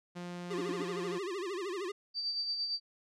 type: tone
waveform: sawtooth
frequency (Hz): 176.2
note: F3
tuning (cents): +16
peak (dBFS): -36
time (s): 0.15-1.19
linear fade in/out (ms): 20
type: tone with vibrato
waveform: square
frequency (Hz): 376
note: F#4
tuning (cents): +28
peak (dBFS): -36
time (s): 0.5-1.92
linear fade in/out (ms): 10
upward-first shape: sine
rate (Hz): 13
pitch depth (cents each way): 160
type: tone bursts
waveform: triangle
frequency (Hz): 293.7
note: D4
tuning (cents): 0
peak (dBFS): -33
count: 3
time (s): 0.58-0.826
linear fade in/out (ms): 5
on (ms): 32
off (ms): 75
type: tone with tremolo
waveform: sine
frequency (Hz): 4645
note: D8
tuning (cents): -20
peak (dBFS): -30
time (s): 2.14-2.8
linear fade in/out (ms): 50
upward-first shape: sine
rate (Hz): 8.8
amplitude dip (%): 45
effects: low-pass 7000 Hz 12 dB/octave

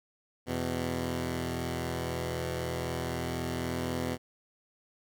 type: tone pair together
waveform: 10% pulse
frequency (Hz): 83.89 / 125.7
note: E2 / B2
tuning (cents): +31 / +31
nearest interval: perfect fifth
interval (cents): 700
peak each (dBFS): -26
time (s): 0.46-4.18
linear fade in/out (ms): 50
effects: none

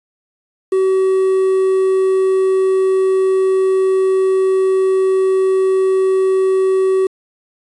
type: tone with quantisation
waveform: triangle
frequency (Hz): 379.8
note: F#4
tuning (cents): +45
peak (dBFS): -9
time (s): 0.72-7.07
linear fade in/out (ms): 5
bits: 6
effects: resampled to 24000 Hz

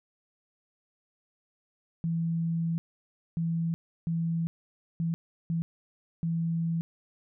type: tone bursts at uneven times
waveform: sine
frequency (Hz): 165.9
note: E3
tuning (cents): +11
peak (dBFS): -26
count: 6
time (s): 2.04-2.78 / 3.37-3.74 / 4.07-4.47 / 5-5.14 / 5.5-5.62 / 6.23-6.81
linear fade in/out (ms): 0
effects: none

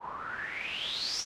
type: noise with low-pass filter sweep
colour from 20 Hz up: white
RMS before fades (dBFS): -36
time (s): 0-1.25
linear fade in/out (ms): 50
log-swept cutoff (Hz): 920 to 6000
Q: 9.4
effects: none

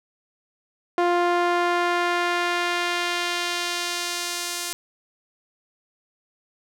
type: tone with band-pass filter sweep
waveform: sawtooth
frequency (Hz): 350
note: F4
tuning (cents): +4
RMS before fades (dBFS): -24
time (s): 0.98-4.73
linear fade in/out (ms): 0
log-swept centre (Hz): 740 to 7800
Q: 0.77
effects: none

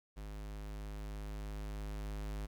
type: tone with level ramp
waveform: square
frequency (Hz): 51.6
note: G#1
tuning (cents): -10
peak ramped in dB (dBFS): -44 to -39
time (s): 0.16-2.47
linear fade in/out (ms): 20
effects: 12-bit

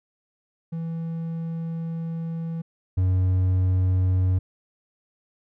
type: tone pair in turn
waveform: triangle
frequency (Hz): 164.81 / 92.5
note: E3 / F#2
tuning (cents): 0 / 0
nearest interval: minor seventh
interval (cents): 1000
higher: first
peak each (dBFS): -25 / -16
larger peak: second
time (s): 0.72-2.62 / 2.97-4.39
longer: first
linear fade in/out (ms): 10
effects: none

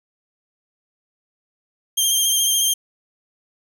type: tone with vibrato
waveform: 15% pulse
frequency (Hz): 3185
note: G7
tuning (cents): +27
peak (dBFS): -9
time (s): 1.97-2.74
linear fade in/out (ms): 10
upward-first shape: triangle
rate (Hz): 14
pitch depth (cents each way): 30
effects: none

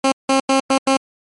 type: tone bursts at uneven times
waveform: 15% pulse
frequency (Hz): 268.6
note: C4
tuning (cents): +46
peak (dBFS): -6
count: 5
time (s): 0.04-0.12 / 0.29-0.4 / 0.49-0.6 / 0.7-0.78 / 0.87-0.97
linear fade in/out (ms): 5
effects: MP3 48 kbps

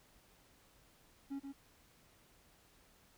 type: tone with echo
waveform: triangle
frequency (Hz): 276.1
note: C#4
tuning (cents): -7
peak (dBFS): -37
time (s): 1.3-1.4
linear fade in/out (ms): 20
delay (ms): 130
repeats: 1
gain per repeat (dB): -5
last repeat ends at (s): 1.53
effects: pink hiss -67 dBFS RMS until 3.17 s

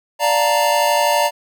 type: chord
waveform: square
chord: Bb major seventh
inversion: first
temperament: equal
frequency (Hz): 587.3 / 698.5 / 880 / 932.3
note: D5 / F5 / A5 / Bb5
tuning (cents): 0 / 0 / 0 / 0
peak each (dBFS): -19 / -22 / -24 / -18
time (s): 0.19-1.31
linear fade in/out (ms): 50
effects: none

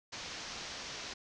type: low-pass noise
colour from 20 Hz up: white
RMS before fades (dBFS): -44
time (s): 0.12-1.14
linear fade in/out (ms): 10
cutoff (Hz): 6300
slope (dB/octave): 48
effects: none

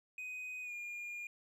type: tone with pitch glide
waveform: triangle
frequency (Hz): 2502 to 2418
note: D#7 to D7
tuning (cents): +9 to +50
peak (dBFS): -40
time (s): 0.18-1.27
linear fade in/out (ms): 2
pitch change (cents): -59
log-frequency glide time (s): 0.62-0.73
effects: none

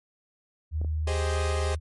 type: tone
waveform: sine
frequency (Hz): 77.78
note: D#2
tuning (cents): 0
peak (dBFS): -25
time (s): 0.71-1.8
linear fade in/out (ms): 50
type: clicks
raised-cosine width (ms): 2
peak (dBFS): -27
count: 2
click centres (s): 0.815 / 0.847
type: chord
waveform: sawtooth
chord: Ab major seventh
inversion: third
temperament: equal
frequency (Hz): 392 / 415.3 / 523.3 / 622.3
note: G4 / Ab4 / C5 / Eb5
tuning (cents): 0 / 0 / 0 / 0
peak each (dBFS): -31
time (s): 1.07-1.75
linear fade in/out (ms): 5
effects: MP3 48 kbps

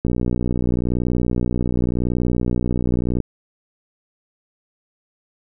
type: click train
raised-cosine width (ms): 3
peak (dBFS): -8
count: 193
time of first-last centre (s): 0.05-3.203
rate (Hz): 60.9
effects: none

